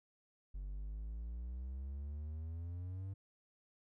triangle exponential sweep, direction up, 46.4 to 98 Hz, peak -39 dBFS, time 0.54-3.14 s, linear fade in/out 10 ms, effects none

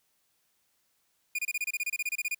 45% pulse tone bursts, 2434 Hz, D#7, 39 cents flat, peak -28 dBFS, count 16, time 1.35-2.347 s, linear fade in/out 5 ms, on 37 ms, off 27 ms, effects white hiss -73 dBFS RMS until 2.39 s

